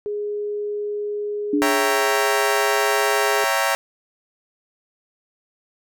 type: tone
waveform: sine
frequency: 414.9 Hz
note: G#4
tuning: 2 cents flat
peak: -23 dBFS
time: 0.06-3.44 s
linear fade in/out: 0 ms
type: tone with exponential decay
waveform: sine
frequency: 292.8 Hz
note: D4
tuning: 5 cents flat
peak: -15 dBFS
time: 1.53-2.27 s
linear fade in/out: 5 ms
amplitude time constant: 160 ms
type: chord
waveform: 20% pulse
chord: C# diminished seventh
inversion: none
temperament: equal with one note detuned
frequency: 554.4 / 663.5 / 784 / 932.3 Hz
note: C#5 / E5 / G5 / Bb5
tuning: 0 / +11 / 0 / 0 cents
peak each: -19 dBFS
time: 1.62-3.75 s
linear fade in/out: 0 ms
effects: none